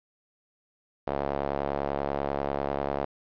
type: tone with band-pass filter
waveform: sawtooth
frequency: 70.2 Hz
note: C#2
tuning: 22 cents sharp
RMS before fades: -30 dBFS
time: 1.07-3.05 s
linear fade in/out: 5 ms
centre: 650 Hz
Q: 1.8
effects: resampled to 11025 Hz + 9-bit